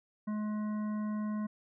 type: harmonic tone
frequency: 211.9 Hz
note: G#3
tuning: 35 cents sharp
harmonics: 1 / 3 / 5 / 7 / 9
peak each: -32 / -49 / -47 / -56 / -58 dBFS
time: 0.27-1.47 s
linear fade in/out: 10 ms
effects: none